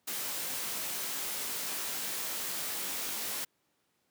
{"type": "noise with comb filter", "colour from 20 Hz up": "white", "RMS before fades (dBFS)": -36, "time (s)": [0.07, 3.45], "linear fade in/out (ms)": 10, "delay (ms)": 19, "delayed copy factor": 0.6, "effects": ["pink hiss -75 dBFS RMS until 4.1 s", "high-pass 150 Hz 12 dB/octave"]}